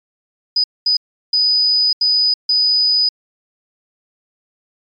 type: tone bursts at uneven times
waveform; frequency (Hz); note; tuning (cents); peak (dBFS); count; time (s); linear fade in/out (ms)
sine; 4978; D#8; 0; -11; 5; 0.56-0.64 / 0.86-0.97 / 1.33-1.93 / 2.01-2.34 / 2.49-3.09; 5
effects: MP3 96 kbps